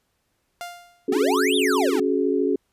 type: tone with exponential decay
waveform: sawtooth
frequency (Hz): 700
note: F5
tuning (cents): +4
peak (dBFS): -26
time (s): 0.61-1.12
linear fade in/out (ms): 0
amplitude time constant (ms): 110
type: chord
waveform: sine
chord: C# suspended fourth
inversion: none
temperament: equal with one note detuned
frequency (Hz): 277.2 / 370 / 423.8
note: C#4 / F#4 / G#4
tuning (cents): 0 / 0 / +35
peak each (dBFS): -23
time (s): 1.08-2.56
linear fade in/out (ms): 5
type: exponential two-way sweep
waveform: square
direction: up then down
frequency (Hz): 239.7 to 3774 to 239.7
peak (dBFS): -23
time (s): 1.12-2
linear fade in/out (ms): 5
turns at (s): 1.56
effects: pink hiss -71 dBFS RMS until 2.72 s + resampled to 32000 Hz